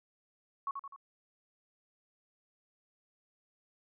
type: tone with echo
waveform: sine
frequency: 1108.7 Hz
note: C#6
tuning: in tune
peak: -32 dBFS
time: 0.67-0.71 s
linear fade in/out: 2 ms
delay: 84 ms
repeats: 3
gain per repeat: -5 dB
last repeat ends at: 0.962 s
effects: none